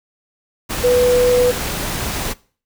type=tone in noise; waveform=sine; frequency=493.9 Hz; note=B4; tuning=in tune; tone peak=-10 dBFS; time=0.83-1.52 s; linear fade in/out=20 ms; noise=pink; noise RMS=-23 dBFS; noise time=0.69-2.34 s; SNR=+10 dB; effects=noise-tail reverb RT60 0.4 s tail -21 dB re dry